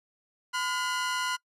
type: tone pair together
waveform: sawtooth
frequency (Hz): 1011 / 1429.8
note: B5 / F6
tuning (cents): +40 / +40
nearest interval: tritone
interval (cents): 600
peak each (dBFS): -27 / -27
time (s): 0.53-1.37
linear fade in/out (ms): 20
effects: noise-tail reverb RT60 0.1 s tail -24 dB re dry + low-pass 9000 Hz 12 dB/octave